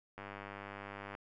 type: click train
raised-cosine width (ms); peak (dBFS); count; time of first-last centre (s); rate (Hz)
0.5; -30; 98; 0.18-1.151; 99.9
effects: none